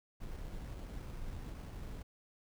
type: noise with sample-and-hold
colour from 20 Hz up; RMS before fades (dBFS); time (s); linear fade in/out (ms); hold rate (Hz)
brown; -44; 0.2-2.03; 10; 3675
effects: none